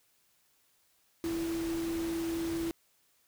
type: tone in noise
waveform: sine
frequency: 331.6 Hz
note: E4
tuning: 10 cents sharp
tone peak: -31 dBFS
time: 1.24-2.71 s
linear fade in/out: 0 ms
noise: pink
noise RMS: -43 dBFS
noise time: 1.24-2.71 s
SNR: +9 dB
effects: white hiss -70 dBFS RMS until 3.27 s